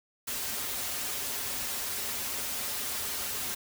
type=noise with comb filter; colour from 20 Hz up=white; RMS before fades=-34 dBFS; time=0.27-3.55 s; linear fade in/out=10 ms; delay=6.1 ms; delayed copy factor=-0.7; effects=none